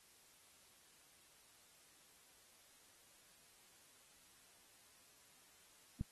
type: click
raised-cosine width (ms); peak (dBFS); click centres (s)
5; -28; 6.011
effects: white hiss -67 dBFS RMS until 6.11 s + AAC 32 kbps